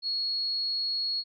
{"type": "tone", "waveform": "sine", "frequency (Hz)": 4328, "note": "C#8", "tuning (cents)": -42, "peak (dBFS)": -27, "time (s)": [0.02, 1.24], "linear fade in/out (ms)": 50, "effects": []}